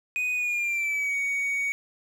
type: tone with pitch glide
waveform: triangle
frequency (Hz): 2489 to 2243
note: D#7 to C#7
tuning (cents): 0 to +20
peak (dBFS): -23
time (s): 0.16-1.72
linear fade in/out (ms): 0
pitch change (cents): -180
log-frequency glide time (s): 0.34-1.15
effects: 9-bit